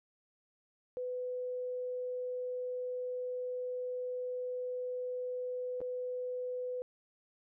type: tone with dropouts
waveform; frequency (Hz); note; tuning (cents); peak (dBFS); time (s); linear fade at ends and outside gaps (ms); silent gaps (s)
sine; 500; B4; +21; -35; 0.97-6.82; 0; 5.805-5.815
effects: none